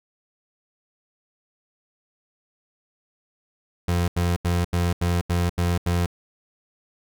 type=tone bursts; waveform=30% pulse; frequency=87.31 Hz; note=F2; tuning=in tune; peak=-17 dBFS; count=8; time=3.88-6.061 s; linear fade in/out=5 ms; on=200 ms; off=83 ms; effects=none